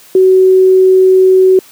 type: tone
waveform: sine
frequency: 375.3 Hz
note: F#4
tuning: 25 cents sharp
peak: -3 dBFS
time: 0.15-1.59 s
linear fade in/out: 2 ms
effects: white hiss -40 dBFS RMS until 1.71 s + high-pass 150 Hz 12 dB/octave